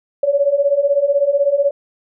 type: beating tone pair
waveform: sine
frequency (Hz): 554.4 / 570.4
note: C#5 / C#5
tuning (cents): 0 / +49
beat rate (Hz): 16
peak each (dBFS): -17 / -14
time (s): 0.23-1.71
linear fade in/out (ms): 5
effects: none